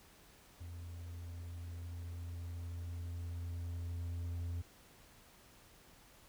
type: tone with level ramp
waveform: triangle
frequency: 85.8 Hz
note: F2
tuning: 30 cents flat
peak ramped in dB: -43 to -35 dBFS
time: 0.6-4.62 s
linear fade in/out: 10 ms
effects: pink hiss -62 dBFS RMS until 6.28 s